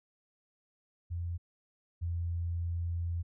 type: tone pair in turn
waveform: sine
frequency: 86.1 / 85.36 Hz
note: F2 / F2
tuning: -24 / -39 cents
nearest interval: unison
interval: 15 cents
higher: first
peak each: -33 / -31 dBFS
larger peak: second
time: 1.1-1.38 / 2.01-3.23 s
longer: second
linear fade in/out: 20 ms
effects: none